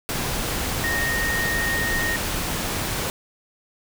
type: tone in noise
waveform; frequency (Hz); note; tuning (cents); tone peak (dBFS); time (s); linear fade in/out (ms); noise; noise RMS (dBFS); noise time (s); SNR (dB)
sine; 1855; A#6; -9; -23; 0.84-2.16; 0; pink; -26; 0.09-3.1; 0
effects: none